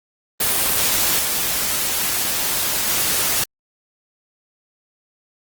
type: noise with level steps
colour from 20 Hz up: white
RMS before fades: -18 / -21 / -19 dBFS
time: 0.4-3.44 s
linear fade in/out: 5 ms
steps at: 1.19 / 2.88 s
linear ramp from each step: 2 ms
effects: Opus 24 kbps